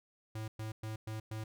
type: tone bursts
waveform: square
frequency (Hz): 109.4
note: A2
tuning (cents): -9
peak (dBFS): -39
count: 5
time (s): 0.35-1.44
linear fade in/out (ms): 5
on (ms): 130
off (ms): 110
effects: none